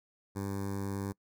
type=tone with notch filter; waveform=15% pulse; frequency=98.9 Hz; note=G2; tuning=16 cents sharp; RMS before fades=-36 dBFS; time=0.35-1.13 s; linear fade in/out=20 ms; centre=2900 Hz; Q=0.57; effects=noise-tail reverb RT60 0.1 s tail -25 dB re dry